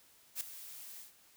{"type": "noise with ADSR envelope", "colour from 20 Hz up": "blue", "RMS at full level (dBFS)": -35, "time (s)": [0.35, 1.13], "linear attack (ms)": 58, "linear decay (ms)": 4, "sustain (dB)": -14, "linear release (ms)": 140, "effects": ["white hiss -64 dBFS RMS until 1.36 s"]}